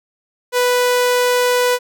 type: tone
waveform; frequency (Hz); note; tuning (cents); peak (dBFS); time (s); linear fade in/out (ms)
sawtooth; 493.9; B4; 0; -9; 0.52-1.79; 50
effects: none